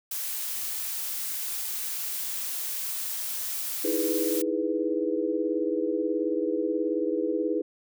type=noise; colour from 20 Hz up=blue; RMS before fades=-32 dBFS; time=0.11-4.42 s; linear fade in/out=5 ms
type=chord; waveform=sine; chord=E major seventh; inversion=third; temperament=equal; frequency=311.1 / 329.6 / 415.3 / 493.9 Hz; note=D#4 / E4 / G#4 / B4; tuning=0 / 0 / 0 / 0 cents; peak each=-30 dBFS; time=3.84-7.62 s; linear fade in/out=10 ms
effects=none